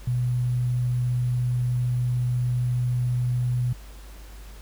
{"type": "tone with sample-and-hold", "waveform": "sine", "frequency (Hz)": 123.5, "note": "B2", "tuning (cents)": 0, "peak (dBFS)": -21, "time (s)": [0.07, 3.73], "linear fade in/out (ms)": 5, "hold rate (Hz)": 11025, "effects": ["added 50 Hz sine -40 dBFS peak until 4.61 s", "pink hiss -50 dBFS RMS until 4.61 s"]}